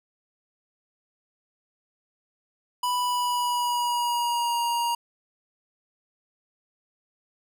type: tone with pitch glide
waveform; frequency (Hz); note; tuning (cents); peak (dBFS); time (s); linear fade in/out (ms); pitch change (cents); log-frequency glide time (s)
square; 987.8 to 944.3; B5 to A#5; 0 to +22; -24; 2.83-4.95; 5; -78; 2.97-4.6
effects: none